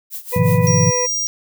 violet noise with tremolo, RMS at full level -27 dBFS, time 0.1-0.7 s, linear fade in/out 50 ms, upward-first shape sine, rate 5.5 Hz, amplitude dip 85%
harmonic tone, 493.9 Hz, B4, in tune, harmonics 1 / 2 / 4 / 5, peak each -19 / -25 / -31 / -33 dBFS, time 0.32-1.07 s, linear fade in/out 20 ms
sine chord, F half-diminished seventh, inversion first, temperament just, 104.77 / 125.72 / 157.15 / 174.61 Hz, Ab2 / Cb3 / Eb3 / F3, +16 / +31 / +18 / 0 cents, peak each -18 dBFS, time 0.36-0.91 s, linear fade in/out 5 ms
square tone, 5700 Hz, F8, 34 cents sharp, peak -19 dBFS, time 0.67-1.27 s, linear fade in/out 0 ms
effects none

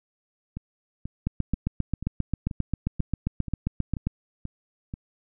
two click trains, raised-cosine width 5 ms, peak -12 / -21 dBFS, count 22 / 10, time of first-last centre 1.27-4.07 / 0.57-4.939 s, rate 7.5 / 2.06 Hz, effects none

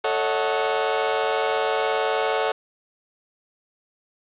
30% pulse chord, D# half-diminished seventh, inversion second, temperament equal with one note detuned, 440 / 554.4 / 633.9 / 740 Hz, A4 / C#5 / D#5 / F#5, 0 / 0 / +32 / 0 cents, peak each -22 / -24 / -26 / -24 dBFS, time 0.04-2.52 s, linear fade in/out 5 ms, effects resampled to 8000 Hz + 7-bit

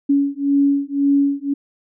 sine beating tone pair, 280 / 281.9 Hz, C#4 / C#4, +18 / +29 cents, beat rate 1.9 Hz, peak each -17 dBFS, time 0.09-1.54 s, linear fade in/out 10 ms, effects none

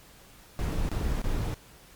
brown noise bursts, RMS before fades -28 dBFS, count 3, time 0.59-1.542 s, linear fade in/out 0 ms, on 300 ms, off 26 ms, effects pink hiss -53 dBFS RMS until 1.95 s + MP3 96 kbps

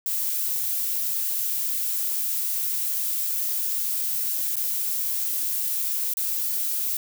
violet noise with dropouts, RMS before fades -26 dBFS, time 0.06-6.97 s, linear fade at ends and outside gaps 2 ms, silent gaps 4.557-4.566 / 6.138-6.17 s, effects none

